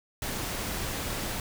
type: noise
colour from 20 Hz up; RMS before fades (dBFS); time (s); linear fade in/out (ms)
pink; -33; 0.22-1.4; 2
effects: none